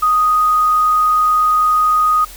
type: tone with quantisation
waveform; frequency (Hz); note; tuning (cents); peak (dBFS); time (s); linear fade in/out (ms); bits
sine; 1244.5; D#6; 0; -10; 0.02-2.25; 10; 6
effects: added 40 Hz sine -37 dBFS peak until 2.36 s + white hiss -37 dBFS RMS until 2.36 s